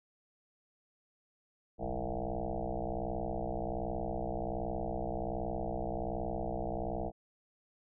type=tone with frequency modulation; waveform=sine; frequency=329.6 Hz; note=E4; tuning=in tune; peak=-33 dBFS; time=1.78-7.12 s; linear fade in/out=50 ms; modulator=61.3 Hz; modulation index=7; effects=none